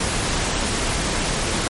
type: noise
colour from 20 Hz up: pink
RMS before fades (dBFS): -22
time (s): 0-1.68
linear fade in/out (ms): 5
effects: MP3 48 kbps